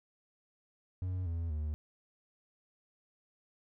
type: tone with pitch steps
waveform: triangle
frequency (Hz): 91.9 / 83.6 / 76.1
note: F#2 / E2 / D#2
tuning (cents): -11 / +25 / -38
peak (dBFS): -31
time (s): 1.02-1.74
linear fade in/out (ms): 0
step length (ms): 240
effects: none